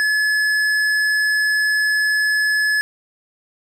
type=tone with tanh clipping; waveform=triangle; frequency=1711 Hz; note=A6; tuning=49 cents flat; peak=-17 dBFS; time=0-2.81 s; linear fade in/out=0 ms; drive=16 dB; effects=none